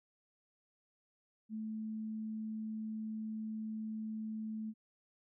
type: tone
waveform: sine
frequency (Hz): 218.2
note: A3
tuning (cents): -14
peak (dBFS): -38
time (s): 1.49-4.74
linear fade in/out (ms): 50
effects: none